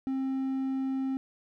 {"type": "tone", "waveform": "triangle", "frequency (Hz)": 265.9, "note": "C4", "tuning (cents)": 28, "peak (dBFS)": -26, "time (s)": [0.07, 1.17], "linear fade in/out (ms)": 0, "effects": []}